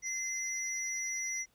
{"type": "tone pair together", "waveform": "sine", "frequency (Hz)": [2070, 5855], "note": ["C7", "F#8"], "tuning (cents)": [-19, -19], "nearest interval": "octave + tritone", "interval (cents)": 1800, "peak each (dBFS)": [-36, -34], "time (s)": [0.02, 1.46], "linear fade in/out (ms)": 50, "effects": ["tanh soft clip ceiling -29 dBFS", "pink hiss -71 dBFS RMS until 1.54 s"]}